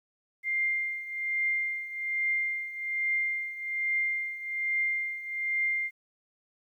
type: tone with tremolo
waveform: sine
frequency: 2100 Hz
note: C7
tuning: 6 cents sharp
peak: -24 dBFS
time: 0.43-5.91 s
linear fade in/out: 50 ms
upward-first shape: triangle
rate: 1.2 Hz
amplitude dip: 80%
effects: 11-bit